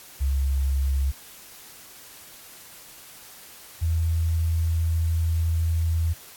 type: tone pair in turn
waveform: sine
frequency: 68.1 / 82.13 Hz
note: C#2 / E2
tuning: -30 / -6 cents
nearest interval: minor third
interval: 324 cents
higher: second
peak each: -20 dBFS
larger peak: neither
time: 0.2-1.12 / 3.81-6.14 s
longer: second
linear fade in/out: 20 ms
effects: white hiss -46 dBFS RMS until 6.36 s + AAC 64 kbps